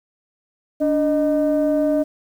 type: tone pair together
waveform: sine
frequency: 290.8 / 616.2 Hz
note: D4 / D#5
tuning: -17 / -17 cents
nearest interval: octave + minor second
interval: 1300 cents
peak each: -17 dBFS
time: 0.8-2.04 s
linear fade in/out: 20 ms
effects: tanh soft clip ceiling -11 dBFS + 8-bit